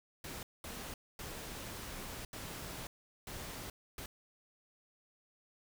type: noise bursts at uneven times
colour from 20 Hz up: pink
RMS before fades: -45 dBFS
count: 6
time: 0.24-0.43 / 0.64-0.94 / 1.19-2.25 / 2.33-2.87 / 3.27-3.7 / 3.98-4.06 s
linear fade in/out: 2 ms
effects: none